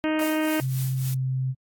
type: harmonic tone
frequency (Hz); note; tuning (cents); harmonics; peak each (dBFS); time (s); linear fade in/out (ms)
311.1; D#4; 0; 1 / 2 / 3 / 4 / 5 / 6 / 7 / 8 / 9 / 10; -23 / -29 / -35 / -38 / -36 / -37 / -39 / -39 / -40 / -45; 0.04-0.6; 0
type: noise with tremolo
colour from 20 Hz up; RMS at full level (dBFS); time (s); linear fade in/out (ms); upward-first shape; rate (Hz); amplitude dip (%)
blue; -34; 0.19-1.14; 2; triangle; 3.6; 80
type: tone with pitch glide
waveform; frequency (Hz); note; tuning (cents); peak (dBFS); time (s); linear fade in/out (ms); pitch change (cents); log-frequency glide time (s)
sine; 131.3 to 130.54; C3 to C3; +6 to -4; -23; 0.59-1.55; 50; -10; 1.09-1.21
effects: AAC 64 kbps